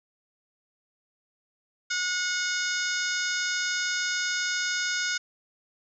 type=harmonic tone; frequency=727 Hz; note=F#5; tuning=31 cents flat; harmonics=2 / 3 / 4 / 5 / 6 / 7 / 8 / 9 / 10; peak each=-29 / -35 / -39 / -36 / -40 / -33 / -42 / -35 / -45 dBFS; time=1.9-5.18 s; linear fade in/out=10 ms; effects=none